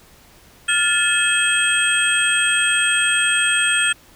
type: tone cluster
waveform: sine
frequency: 1410 / 1744 / 2589 / 3220 / 8340 Hz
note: F6 / A6 / E7 / G7 / C9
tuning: +16 / -16 / -32 / +46 / -7 cents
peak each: -21 dBFS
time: 0.68-3.93 s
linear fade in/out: 10 ms
effects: tanh soft clip ceiling -4 dBFS + pink hiss -49 dBFS RMS until 4.15 s